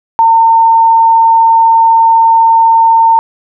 sine tone, 908 Hz, A#5, 46 cents flat, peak -3 dBFS, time 0.19-3.19 s, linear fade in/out 0 ms, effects none

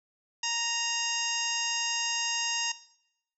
harmonic tone with a mistuned harmonic, 931 Hz, A#5, 2 cents flat, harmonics 1 / 2 / 3 / 4 / 5 / 6 / 7 / 8, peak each -37 / -38 / -33 / -40 / -37 / -37 / -34 / -43 dBFS, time 0.43-2.72 s, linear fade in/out 5 ms, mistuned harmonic 5, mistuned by +110 cents, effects noise-tail reverb RT60 0.8 s tail -19 dB re dry

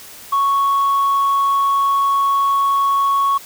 sine tone, 1108.7 Hz, C#6, in tune, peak -11 dBFS, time 0.32-3.38 s, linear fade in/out 10 ms, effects tanh soft clip ceiling -11 dBFS + white hiss -38 dBFS RMS until 3.45 s

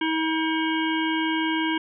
harmonic tone, 319.6 Hz, D#4, 47 cents sharp, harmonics 1 / 3 / 5 / 7 / 9 / 10, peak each -24 / -29 / -31 / -32 / -34 / -34 dBFS, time 0.01-1.78 s, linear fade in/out 5 ms, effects none

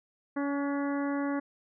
harmonic tone with a mistuned harmonic, 282.4 Hz, C#4, 32 cents sharp, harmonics 1 / 2 / 3 / 4 / 5 / 6 / 7, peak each -29 / -37 / -41 / -41 / -44 / -44 / -47 dBFS, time 0.36-1.4 s, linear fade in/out 10 ms, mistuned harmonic 5, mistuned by +25 cents, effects none

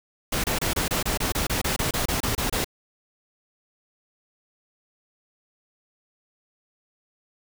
pink noise bursts, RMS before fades -25 dBFS, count 16, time 0.32-2.645 s, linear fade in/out 5 ms, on 120 ms, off 27 ms, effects none

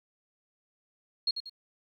sine tone with echo, 4283 Hz, C8, 40 cents sharp, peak -24 dBFS, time 1.27-1.31 s, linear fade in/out 5 ms, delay 93 ms, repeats 2, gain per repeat -8 dB, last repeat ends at 1.496 s, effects 11-bit

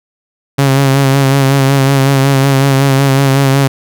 sawtooth tone with vibrato, 136.6 Hz, C#3, 25 cents flat, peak -3 dBFS, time 0.58-3.68 s, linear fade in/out 10 ms, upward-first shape sine, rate 5.4 Hz, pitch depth 36 cents each way, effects none

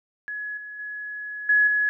sine tone with level steps, 1689 Hz, G#6, 29 cents sharp, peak -29 / -35 / -31 / -15 / -19 dBFS, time 0.28-1.89 s, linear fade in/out 0 ms, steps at 0.57 / 0.79 / 1.49 / 1.67 s, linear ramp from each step 5 ms, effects none

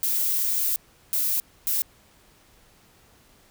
violet noise bursts at uneven times, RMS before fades -24 dBFS, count 3, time 0.03-0.76 / 1.13-1.4 / 1.67-1.82 s, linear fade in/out 0 ms, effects pink hiss -57 dBFS RMS until 3.5 s

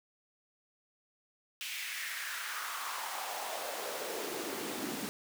pink noise with high-pass filter sweep, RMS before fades -39 dBFS, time 1.61-5.09 s, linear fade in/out 0 ms, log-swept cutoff 2600 to 220 Hz, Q 2.9, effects none

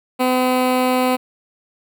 15% pulse tone with notch filter, 254.1 Hz, B3, 49 cents sharp, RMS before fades -17 dBFS, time 0.19-1.17 s, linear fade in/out 20 ms, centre 6100 Hz, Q 1.1, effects none

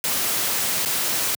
white noise with dropouts, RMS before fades -23 dBFS, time 0.04-1.35 s, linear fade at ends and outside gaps 1 ms, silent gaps 0.851-0.858 s, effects high-pass 100 Hz 12 dB/octave

